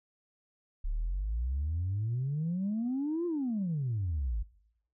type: exponential two-way sweep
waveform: sine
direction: up then down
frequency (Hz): 34.25 to 355.6 to 48.8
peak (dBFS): -28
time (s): 0.84-4.43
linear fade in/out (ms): 10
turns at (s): 3.26
effects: noise-tail reverb RT60 0.8 s tail -22 dB re dry + tanh soft clip ceiling -26 dBFS